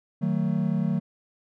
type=chord; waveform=triangle; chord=D# diminished; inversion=none; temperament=just; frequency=155.56 / 186.68 / 224 Hz; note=D#3 / F#3 / A3; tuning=0 / +16 / +31 cents; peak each=-25 / -24 / -26 dBFS; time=0.21-1 s; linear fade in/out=20 ms; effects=none